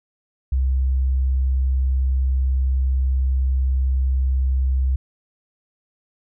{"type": "tone", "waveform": "sine", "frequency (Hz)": 65.41, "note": "C2", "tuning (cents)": 0, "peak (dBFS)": -16, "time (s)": [0.52, 4.96], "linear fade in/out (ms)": 5, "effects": []}